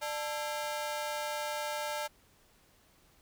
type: ring-modulated tone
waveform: sawtooth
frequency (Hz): 740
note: F#5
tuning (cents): 0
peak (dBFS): -27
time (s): 0.01-2.08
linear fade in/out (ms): 20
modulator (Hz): 144
effects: pink hiss -65 dBFS RMS until 3.21 s